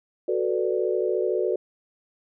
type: chord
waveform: sine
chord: B minor seventh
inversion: second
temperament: equal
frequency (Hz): 370 / 440 / 493.9 / 587.3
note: F#4 / A4 / B4 / D5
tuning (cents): 0 / 0 / 0 / 0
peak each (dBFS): -25 / -27 / -28 / -30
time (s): 0.28-1.56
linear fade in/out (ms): 5
effects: none